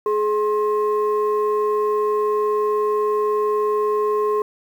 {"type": "tone pair together", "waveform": "sine", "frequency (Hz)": [421.9, 1063], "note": ["G#4", "C6"], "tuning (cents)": [27, 27], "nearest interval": "octave + major third", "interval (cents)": 1600, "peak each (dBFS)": [-17, -22], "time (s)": [0.06, 4.42], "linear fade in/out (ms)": 2, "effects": ["tanh soft clip ceiling -11 dBFS", "8-bit"]}